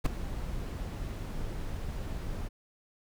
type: noise with ADSR envelope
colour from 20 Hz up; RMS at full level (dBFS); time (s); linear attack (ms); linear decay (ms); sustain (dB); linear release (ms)
brown; -20; 0.04-2.49; 22; 4; -16; 23
effects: none